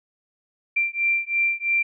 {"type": "beating tone pair", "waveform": "sine", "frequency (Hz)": [2360, 2363], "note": ["D7", "D7"], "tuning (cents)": [8, 10], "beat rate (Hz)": 3, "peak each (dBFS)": -23, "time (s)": [0.76, 1.83], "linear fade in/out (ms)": 10, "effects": []}